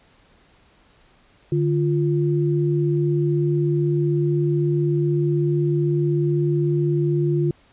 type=tone pair together; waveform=sine; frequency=147.33 / 348.3 Hz; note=D3 / F4; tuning=+6 / -5 cents; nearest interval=octave + minor third; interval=1489 cents; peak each=-19 / -21 dBFS; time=1.52-7.51 s; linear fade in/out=2 ms; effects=pink hiss -56 dBFS RMS until 7.72 s + resampled to 8000 Hz